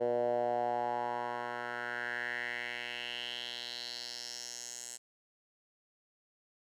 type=tone with band-pass filter sweep; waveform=10% pulse; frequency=120.7 Hz; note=B2; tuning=39 cents flat; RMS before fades=-37 dBFS; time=0-4.98 s; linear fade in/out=20 ms; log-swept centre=520 to 7700 Hz; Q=4; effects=none